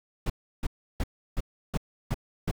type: noise bursts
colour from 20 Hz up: brown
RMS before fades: -27 dBFS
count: 7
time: 0.26-2.513 s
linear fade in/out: 5 ms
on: 39 ms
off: 330 ms
effects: none